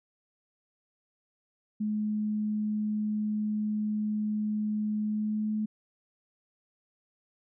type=tone with pitch glide; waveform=sine; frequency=212.2 to 214.4 Hz; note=G#3 to A3; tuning=+38 to -45 cents; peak=-27 dBFS; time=1.8-5.66 s; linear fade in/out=10 ms; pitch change=+17 cents; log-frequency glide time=5.02-5.54 s; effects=none